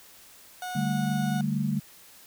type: tone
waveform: 30% pulse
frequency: 731 Hz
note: F#5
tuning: 21 cents flat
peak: -30 dBFS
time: 0.62-1.41 s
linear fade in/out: 2 ms
type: chord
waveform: sine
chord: D suspended fourth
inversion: none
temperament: just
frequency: 146.83 / 195.78 / 220.2 Hz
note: D3 / G3 / A3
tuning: 0 / -2 / +2 cents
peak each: -29 dBFS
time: 0.75-1.8 s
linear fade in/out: 10 ms
effects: white hiss -52 dBFS RMS until 2.26 s